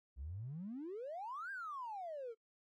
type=exponential two-way sweep; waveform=triangle; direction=up then down; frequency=60 to 1630 to 436.5 Hz; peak=-39 dBFS; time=0.16-2.35 s; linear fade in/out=50 ms; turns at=1.51 s; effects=noise-tail reverb RT60 0.1 s tail -23 dB re dry + tanh soft clip ceiling -40 dBFS